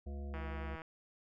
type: harmonic tone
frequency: 70.5 Hz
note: C#2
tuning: 30 cents sharp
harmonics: 1 / 3 / 5 / 7 / 9 / 10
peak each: -40 / -50 / -54 / -57 / -59 / -60 dBFS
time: 0.06-0.76 s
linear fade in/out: 10 ms
type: click train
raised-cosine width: 0.5 ms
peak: -32 dBFS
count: 78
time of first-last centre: 0.34-0.818 s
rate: 161 Hz
effects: none